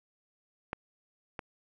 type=clicks; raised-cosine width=0.5 ms; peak=-18 / -22 dBFS; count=2; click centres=0.731 / 1.392 s; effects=none